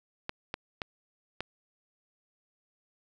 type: clicks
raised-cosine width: 0.3 ms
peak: -17 dBFS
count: 4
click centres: 0.294 / 0.541 / 0.818 / 1.406 s
effects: none